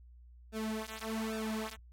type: tone with flanger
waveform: sawtooth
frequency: 220 Hz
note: A3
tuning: in tune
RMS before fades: -38 dBFS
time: 0.52-1.77 s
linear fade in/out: 50 ms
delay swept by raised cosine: 0.96 to 4.76 ms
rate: 1.2 Hz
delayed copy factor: -0.95
effects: added 60 Hz sine -53 dBFS peak until 1.92 s + AAC 48 kbps